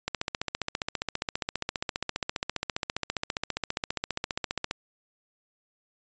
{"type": "click train", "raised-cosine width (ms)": 0.2, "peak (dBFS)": -11, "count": 70, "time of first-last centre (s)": [0.08, 4.711], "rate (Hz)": 14.9, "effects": ["resampled to 16000 Hz"]}